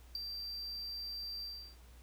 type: tone with ADSR envelope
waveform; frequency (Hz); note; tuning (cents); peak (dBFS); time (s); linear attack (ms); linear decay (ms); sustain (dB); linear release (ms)
triangle; 4699; D8; 0; -31; 0.15-1.76; 3; 10; -8; 330
effects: added 60 Hz sine -54 dBFS peak until 2.02 s + pink hiss -64 dBFS RMS until 2.02 s